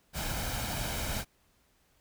pink noise with comb filter, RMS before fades -34 dBFS, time 0.13-1.25 s, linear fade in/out 50 ms, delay 1.3 ms, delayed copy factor +0.5, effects pink hiss -69 dBFS RMS until 2 s

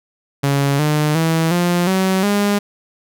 sawtooth tone with pitch steps, 140 / 150.92 / 162.69 / 175.37 / 189.05 / 203.8 Hz, C#3 / D3 / E3 / F3 / F#3 / G#3, +18 / +48 / -22 / +7 / +38 / -32 cents, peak -10 dBFS, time 0.43-2.59 s, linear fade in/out 10 ms, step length 360 ms, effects none

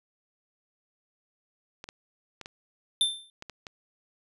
clicks, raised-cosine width 0.2 ms, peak -23 dBFS, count 7, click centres 1.841 / 1.889 / 2.413 / 2.459 / 3.424 / 3.497 / 3.668 s
square tone with exponential decay, 3565 Hz, A7, 22 cents sharp, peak -19 dBFS, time 3.01-3.3 s, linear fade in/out 1 ms, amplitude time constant 62 ms
effects resampled to 32000 Hz

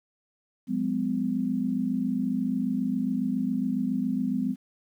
sine tone cluster, 180 / 207.4 / 254.5 Hz, F#3 / G#3 / C4, -47 / -2 / -48 cents, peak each -32 / -29 / -27 dBFS, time 0.67-4.56 s, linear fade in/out 50 ms, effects 10-bit

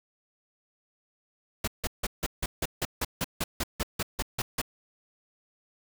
pink noise bursts, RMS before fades -29 dBFS, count 16, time 1.64-4.616 s, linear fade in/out 5 ms, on 36 ms, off 160 ms, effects none

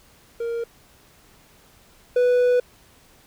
triangle tone pair in turn, 466.2 / 493.5 Hz, A#4 / B4, 0 / -1 cents, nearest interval minor second, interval 99 cents, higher second, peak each -22 / -13 dBFS, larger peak second, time 0.4-0.64 / 2.16-2.6 s, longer second, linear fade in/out 5 ms, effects pink hiss -54 dBFS RMS until 3.26 s

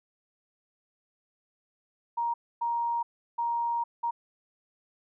sine tone bursts at uneven times, 939 Hz, A#5, 12 cents sharp, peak -26 dBFS, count 4, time 2.17-2.34 / 2.61-3.03 / 3.38-3.84 / 4.03-4.11 s, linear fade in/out 10 ms, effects none

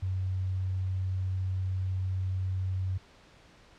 sine tone, 93.6 Hz, F#2, 20 cents sharp, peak -28 dBFS, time 0.02-2.98 s, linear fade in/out 10 ms, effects pink hiss -57 dBFS RMS until 3.78 s + low-pass 5000 Hz 12 dB/octave

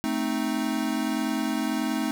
square chord, A diminished, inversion none, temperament equal, 220 / 261.6 / 311.1 Hz, A3 / C4 / Eb4, 0 / 0 / 0 cents, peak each -30 dBFS, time 0.04-2.11 s, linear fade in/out 0 ms, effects none

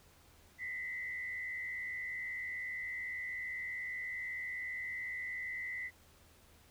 sine tone with frequency modulation, 2006 Hz, B6, 26 cents sharp, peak -38 dBFS, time 0.58-5.91 s, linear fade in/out 50 ms, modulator 77.5 Hz, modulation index 0.9, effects added 80 Hz sine -66 dBFS peak until 6.7 s + pink hiss -64 dBFS RMS until 6.7 s

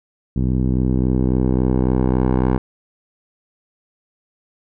10% pulse tone with low-pass filter sweep, 63.6 Hz, C2, 48 cents flat, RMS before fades -17 dBFS, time 0.36-2.58 s, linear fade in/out 5 ms, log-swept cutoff 210 to 1000 Hz, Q 0.86, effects none

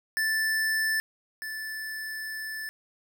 square tone pair in turn, 1760 / 1752.3 Hz, A6 / A6, 0 / -8 cents, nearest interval unison, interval 8 cents, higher first, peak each -25 / -34 dBFS, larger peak first, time 0.17-1 / 1.42-2.69 s, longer second, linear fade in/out 0 ms, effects 10-bit

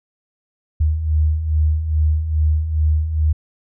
sine beating tone pair, 75.5 / 77.9 Hz, D2 / D#2, +48 / +3 cents, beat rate 2.4 Hz, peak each -22 / -15 dBFS, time 0.8-3.33 s, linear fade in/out 10 ms, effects none

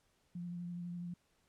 sine tone with vibrato, 174.61 Hz, F3, in tune, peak -40 dBFS, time 0.35-1.14 s, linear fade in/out 5 ms, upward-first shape sine, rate 12 Hz, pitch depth 18 cents each way, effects pink hiss -75 dBFS RMS until 1.48 s + low-pass 11000 Hz 12 dB/octave

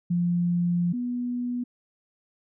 sine tone pair in turn, 174.3 / 244.7 Hz, F3 / B3, -3 / -16 cents, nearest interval tritone, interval 587 cents, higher second, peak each -21 / -26 dBFS, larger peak first, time 0.1-0.93 / 0.93-1.64 s, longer first, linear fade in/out 10 ms, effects none

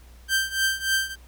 sawtooth tone with tremolo, 1568 Hz, G6, in tune, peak -15 dBFS, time 0.28-1.16 s, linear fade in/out 50 ms, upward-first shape triangle, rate 3.4 Hz, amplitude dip 90%, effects added 60 Hz sine -46 dBFS peak until 1.27 s + pink hiss -56 dBFS RMS until 1.27 s

